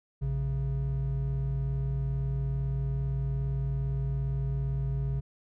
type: tone pair together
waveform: triangle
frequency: 58.68 / 136.3 Hz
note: A#1 / C#3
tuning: +12 / -29 cents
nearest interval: octave + minor third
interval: 1459 cents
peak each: -30 / -27 dBFS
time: 0.21-5.21 s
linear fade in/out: 20 ms
effects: none